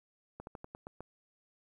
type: slowing click train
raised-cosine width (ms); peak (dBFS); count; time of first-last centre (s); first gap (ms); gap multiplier
1; -30; 7; 0.4-1.006; 71; 1.14
effects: 11-bit